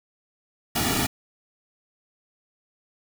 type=noise with comb filter; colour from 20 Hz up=pink; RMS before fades=-24 dBFS; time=0.75-1.07 s; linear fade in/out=10 ms; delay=1.9 ms; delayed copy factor=-0.95; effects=none